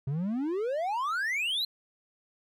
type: exponential sweep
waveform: triangle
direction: up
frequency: 130 to 4186 Hz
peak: -26 dBFS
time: 0.07-1.65 s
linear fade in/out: 5 ms
effects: none